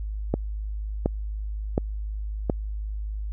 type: click train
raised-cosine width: 2 ms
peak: -8 dBFS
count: 4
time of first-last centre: 0.34-2.498 s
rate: 1.39 Hz
effects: added 52 Hz sine -28 dBFS peak until 3.32 s